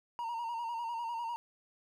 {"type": "tone with vibrato", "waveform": "triangle", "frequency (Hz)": 932.3, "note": "A#5", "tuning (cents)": 0, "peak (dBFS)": -33, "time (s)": [0.19, 1.36], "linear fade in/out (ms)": 0, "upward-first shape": "square", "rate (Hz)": 10, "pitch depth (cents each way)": 42, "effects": []}